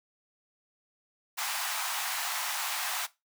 pink high-pass noise, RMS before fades -33 dBFS, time 1.37-3.07 s, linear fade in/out 20 ms, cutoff 740 Hz, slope 48 dB/octave, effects noise-tail reverb RT60 0.2 s tail -17 dB re dry

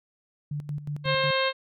sine tone with tremolo, 146.83 Hz, D3, in tune, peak -28 dBFS, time 0.51-1.31 s, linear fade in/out 5 ms, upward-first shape square, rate 5.5 Hz, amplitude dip 70%
harmonic tone, 531 Hz, C5, 25 cents sharp, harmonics 1 / 2 / 3 / 4 / 5 / 6 / 7 / 8, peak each -26 / -29 / -31 / -32 / -33 / -34 / -34 / -35 dBFS, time 1.04-1.53 s, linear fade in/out 50 ms
effects none

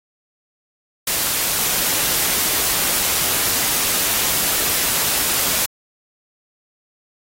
white noise, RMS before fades -19 dBFS, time 1.07-5.66 s, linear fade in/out 5 ms, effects AAC 48 kbps

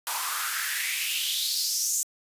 white noise with high-pass filter sweep, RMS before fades -28 dBFS, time 0.07-2.03 s, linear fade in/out 0 ms, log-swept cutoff 890 to 7200 Hz, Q 4.6, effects resampled to 32000 Hz

